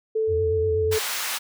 sine tone with pitch glide, 440 to 436.5 Hz, A4 to A4, 0 to -14 cents, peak -20 dBFS, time 0.15-0.99 s, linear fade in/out 10 ms, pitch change -14 cents, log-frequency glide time 0.54-0.74 s
sine tone with vibrato, 87.31 Hz, F2, in tune, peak -26 dBFS, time 0.27-0.98 s, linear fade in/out 50 ms, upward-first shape sine, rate 8.2 Hz, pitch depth 140 cents each way
pink high-pass noise, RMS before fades -28 dBFS, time 0.91-1.39 s, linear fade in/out 20 ms, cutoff 1200 Hz, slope 12 dB/octave
effects none

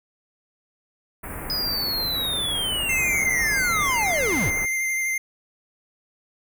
pink band-stop noise, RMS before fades -33 dBFS, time 1.23-4.66 s, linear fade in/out 10 ms, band 2300 to 9200 Hz, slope 48 dB/octave
square linear sweep, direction down, 5020 to 62.2 Hz, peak -24 dBFS, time 1.5-4.5 s, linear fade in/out 0 ms
square tone with vibrato, 2093 Hz, C7, in tune, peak -23 dBFS, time 2.89-5.18 s, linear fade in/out 5 ms, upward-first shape triangle, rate 12 Hz, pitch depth 19 cents each way
effects none

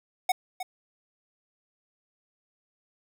square tone with echo, 740 Hz, F#5, in tune, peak -21 dBFS, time 0.29-0.32 s, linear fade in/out 5 ms, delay 310 ms, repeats 1, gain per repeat -11 dB, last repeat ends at 0.63 s, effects none

